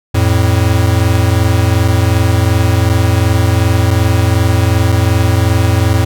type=tone pair together; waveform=square; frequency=87.31 / 110 Hz; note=F2 / A2; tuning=0 / 0 cents; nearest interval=major third; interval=400 cents; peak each=-12 dBFS; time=0.14-6.05 s; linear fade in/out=10 ms; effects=none